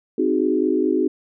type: chord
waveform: sine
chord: Ab dominant seventh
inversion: first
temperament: equal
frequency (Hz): 261.6 / 311.1 / 370 / 415.3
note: C4 / Eb4 / Gb4 / Ab4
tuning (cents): 0 / 0 / 0 / 0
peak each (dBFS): -23 / -21 / -21 / -24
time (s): 0.18-1.08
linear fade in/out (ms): 5
effects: none